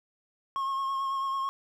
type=tone with vibrato; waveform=triangle; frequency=1083 Hz; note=C#6; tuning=41 cents flat; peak=-26 dBFS; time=0.56-1.49 s; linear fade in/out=0 ms; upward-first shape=triangle; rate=9.1 Hz; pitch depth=28 cents each way; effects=none